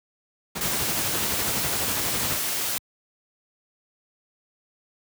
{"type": "noise with tremolo", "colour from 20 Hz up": "pink", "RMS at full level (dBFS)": -28, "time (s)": [0.55, 2.38], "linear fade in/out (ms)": 10, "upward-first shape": "triangle", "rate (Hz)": 12, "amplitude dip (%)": 65}
{"type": "noise", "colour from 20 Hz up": "white", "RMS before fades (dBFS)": -27, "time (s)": [0.61, 2.78], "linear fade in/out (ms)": 0}
{"effects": ["high-pass 80 Hz 12 dB/octave"]}